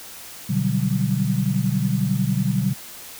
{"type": "chord", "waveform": "sine", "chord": "G major seventh", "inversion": "first", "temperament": "equal", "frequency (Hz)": [123.47, 146.83, 185, 196], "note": ["B2", "D3", "F#3", "G3"], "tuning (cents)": [0, 0, 0, 0], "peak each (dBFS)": -24, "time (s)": [0.49, 2.74], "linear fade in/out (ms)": 10, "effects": ["white hiss -39 dBFS RMS until 3.19 s"]}